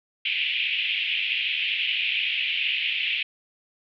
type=band-pass noise; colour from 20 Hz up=pink; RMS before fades=-26 dBFS; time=0.25-3.23 s; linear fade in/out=5 ms; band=2400 to 3100 Hz; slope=48 dB/octave; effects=none